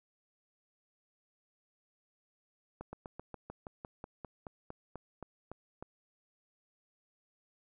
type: slowing click train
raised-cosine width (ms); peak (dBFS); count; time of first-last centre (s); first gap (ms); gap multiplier
1; -29; 16; 2.81-5.825; 120; 1.07
effects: none